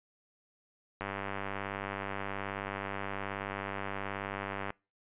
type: click train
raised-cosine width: 0.5 ms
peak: -21 dBFS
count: 366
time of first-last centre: 1.01-4.704 s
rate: 98.8 Hz
effects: noise-tail reverb RT60 0.3 s tail -25 dB re dry + resampled to 8000 Hz